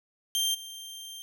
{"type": "tone with level steps", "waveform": "sawtooth", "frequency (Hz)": 3163, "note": "G7", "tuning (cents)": 15, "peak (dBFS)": [-22, -37], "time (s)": [0.35, 1.22], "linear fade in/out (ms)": 0, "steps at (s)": 0.54, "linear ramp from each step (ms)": 10, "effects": []}